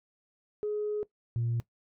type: tone pair in turn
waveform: sine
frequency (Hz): 420 / 117.35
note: G#4 / A#2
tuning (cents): +19 / +12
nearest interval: octave + minor seventh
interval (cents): 2207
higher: first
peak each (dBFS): -28 / -26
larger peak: second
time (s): 0.63-1.03 / 1.36-1.6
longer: first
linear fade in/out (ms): 0
effects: noise-tail reverb RT60 0.1 s tail -19 dB re dry + tanh soft clip ceiling -24 dBFS